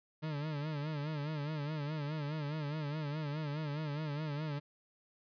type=tone with vibrato; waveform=40% pulse; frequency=150 Hz; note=D3; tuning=37 cents sharp; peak=-35 dBFS; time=0.22-4.6 s; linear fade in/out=20 ms; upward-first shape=sine; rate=4.8 Hz; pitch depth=91 cents each way; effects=resampled to 11025 Hz